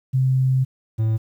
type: tone pair in turn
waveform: sine / triangle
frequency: 130.81 / 110.83 Hz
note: C3 / A2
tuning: 0 / +13 cents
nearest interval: minor third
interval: 287 cents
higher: first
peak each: -15 dBFS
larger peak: neither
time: 0.13-0.65 / 0.98-1.18 s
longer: first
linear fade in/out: 20 ms
effects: 9-bit